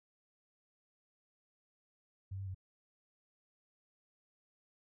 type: tone with pitch steps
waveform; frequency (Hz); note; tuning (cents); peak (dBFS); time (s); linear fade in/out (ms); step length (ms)
sine; 96.2 / 97.4 / 93.8; G2 / G2 / F#2; -32 / -11 / +24; -39; 2.31-2.547; 10; 79
effects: none